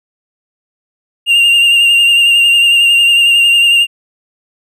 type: tone with vibrato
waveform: triangle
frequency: 2794 Hz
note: F7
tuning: in tune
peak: -4 dBFS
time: 1.26-3.87 s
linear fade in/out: 50 ms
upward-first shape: sine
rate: 11 Hz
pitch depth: 27 cents each way
effects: none